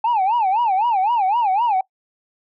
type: tone with vibrato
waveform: sine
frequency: 850 Hz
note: G#5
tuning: 40 cents sharp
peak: -13 dBFS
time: 0.04-1.81 s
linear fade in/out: 5 ms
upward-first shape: sine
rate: 3.9 Hz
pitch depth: 230 cents each way
effects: noise-tail reverb RT60 0.1 s tail -22 dB re dry + tanh soft clip ceiling -13 dBFS